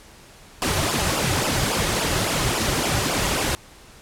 pink noise with flanger, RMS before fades -22 dBFS, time 0.62-3.55 s, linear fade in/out 0 ms, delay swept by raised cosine 0.48 to 4.48 ms, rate 3.6 Hz, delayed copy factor -0.8, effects pink hiss -47 dBFS RMS until 4.01 s + low-pass 11000 Hz 12 dB/octave

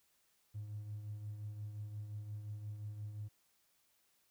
triangle tone with tremolo, 105 Hz, G#2, 19 cents sharp, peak -36 dBFS, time 0.54-3.29 s, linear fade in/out 20 ms, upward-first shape triangle, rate 5.7 Hz, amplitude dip 65%, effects tanh soft clip ceiling -38 dBFS + white hiss -75 dBFS RMS until 4.3 s

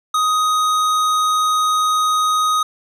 triangle tone with hard clipping, 1251 Hz, D#6, 9 cents sharp, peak -16 dBFS, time 0.14-2.63 s, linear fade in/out 5 ms, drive 18 dB, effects none

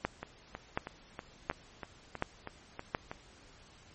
two click trains, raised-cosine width 0.5 ms, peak -15 / -24 dBFS, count 5 / 10, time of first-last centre 0.05-2.949 / 0.23-3.115 s, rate 1.38 / 3.12 Hz, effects pink hiss -58 dBFS RMS until 3.94 s + MP3 32 kbps

